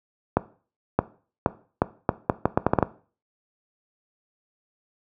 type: accelerating click train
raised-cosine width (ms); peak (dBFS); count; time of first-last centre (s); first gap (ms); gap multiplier
1; -3; 12; 0.37-2.827; 620; 0.76
effects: noise-tail reverb RT60 0.4 s tail -17 dB re dry + high-pass 80 Hz 12 dB/octave